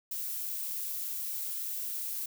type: noise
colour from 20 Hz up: violet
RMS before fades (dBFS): -36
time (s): 0.11-2.26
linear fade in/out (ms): 5
effects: none